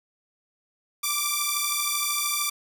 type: beating tone pair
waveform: 5% pulse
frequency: 1166 / 1179 Hz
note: D6 / D6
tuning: -13 / +6 cents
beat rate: 13 Hz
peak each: -15 dBFS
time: 1.03-2.5 s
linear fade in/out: 10 ms
effects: none